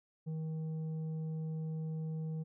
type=tone with tanh clipping; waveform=triangle; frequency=158.6 Hz; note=D#3; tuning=33 cents sharp; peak=-37 dBFS; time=0.26-2.44 s; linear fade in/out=20 ms; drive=10 dB; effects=none